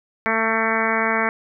harmonic tone, 223.6 Hz, A3, 28 cents sharp, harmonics 1 / 2 / 3 / 4 / 5 / 6 / 7 / 8 / 9 / 10, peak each -27 / -27 / -27 / -27 / -27 / -27 / -27 / -27 / -27 / -27 dBFS, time 0.26-1.29 s, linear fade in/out 0 ms, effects none

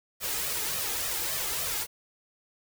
white noise with flanger, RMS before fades -31 dBFS, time 0.2-1.87 s, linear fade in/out 50 ms, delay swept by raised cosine 1.6 to 2.45 ms, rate 3.5 Hz, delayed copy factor +0.6, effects none

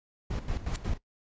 brown noise with tremolo, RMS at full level -31 dBFS, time 0.3-0.98 s, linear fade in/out 10 ms, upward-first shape square, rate 5.5 Hz, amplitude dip 70%
white noise with exponential growth, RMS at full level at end -31 dBFS, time 0.68-0.76 s, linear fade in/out 0 ms, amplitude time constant 16 ms
effects noise-tail reverb RT60 0.1 s tail -18 dB re dry + resampled to 16000 Hz

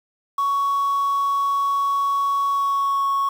triangle tone with pitch glide, 1116 to 1105.7 Hz, C#6 to C#6, +11 to -5 cents, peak -15 dBFS, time 0.38-3.29 s, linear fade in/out 5 ms, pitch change -16 cents, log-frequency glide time 2.51-3.06 s, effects tanh soft clip ceiling -14 dBFS + 7-bit

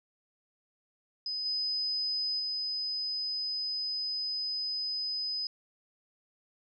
sine tone with level steps, 5020 Hz, D#8, 15 cents sharp, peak -32 / -29 / -31 dBFS, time 1.26-5.47 s, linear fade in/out 2 ms, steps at 1.45 / 2.39 s, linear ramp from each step 10 ms, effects none

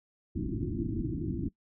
white low-pass noise, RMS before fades -33 dBFS, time 0.35-1.49 s, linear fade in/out 10 ms, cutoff 350 Hz, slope 96 dB/octave, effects noise-tail reverb RT60 0.1 s tail -21 dB re dry

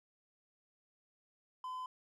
triangle tone, 1018 Hz, C6, 48 cents flat, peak -38 dBFS, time 1.64-1.86 s, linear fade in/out 2 ms, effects none

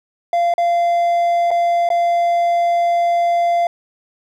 triangle tone with dropouts, 690 Hz, F5, 21 cents flat, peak -11 dBFS, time 0.33-3.67 s, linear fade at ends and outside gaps 2 ms, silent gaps 0.539-0.58 / 1.507-1.513 / 1.89-1.902 s, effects none

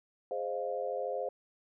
sine chord, F minor seventh, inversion first, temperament equal with one note detuned, 415.3 / 523.3 / 616.9 / 698.5 Hz, Ab4 / C5 / Eb5 / F5, 0 / 0 / -15 / 0 cents, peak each -40 / -35 / -40 / -39 dBFS, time 0.31-1.29 s, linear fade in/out 2 ms, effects none

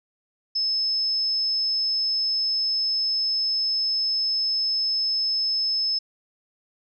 sine tone, 5220 Hz, E8, 18 cents flat, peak -21 dBFS, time 0.55-5.99 s, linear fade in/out 10 ms, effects none

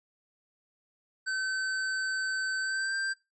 square tone with pitch glide, 1534 to 1574.4 Hz, G6 to G6, -38 to +7 cents, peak -30 dBFS, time 1.26-3.14 s, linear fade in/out 20 ms, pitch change +45 cents, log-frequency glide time 2.6-2.95 s, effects noise-tail reverb RT60 0.2 s tail -17 dB re dry + resampled to 22050 Hz

